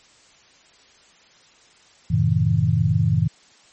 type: chord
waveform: sine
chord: F# diminished seventh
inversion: none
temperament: just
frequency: 92.5 / 111 / 133.2 / 159.84 Hz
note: F#2 / A2 / C3 / Eb3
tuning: 0 / +16 / +31 / +47 cents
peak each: -23 / -20 / -23 / -20 dBFS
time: 2.1-3.28 s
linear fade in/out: 10 ms
effects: white hiss -53 dBFS RMS until 3.72 s + MP3 32 kbps